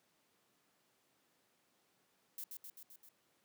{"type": "noise with echo", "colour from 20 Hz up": "violet", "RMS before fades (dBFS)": -45, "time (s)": [2.38, 2.44], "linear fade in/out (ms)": 2, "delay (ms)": 130, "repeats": 5, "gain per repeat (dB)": -3, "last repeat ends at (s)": 3.09, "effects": ["pink hiss -75 dBFS RMS until 3.44 s", "high-pass 200 Hz 12 dB/octave"]}